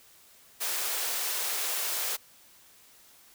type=high-pass noise; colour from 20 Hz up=white; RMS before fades=-31 dBFS; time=0.6-2.17 s; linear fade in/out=20 ms; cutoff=400 Hz; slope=24 dB/octave; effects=white hiss -57 dBFS RMS until 3.34 s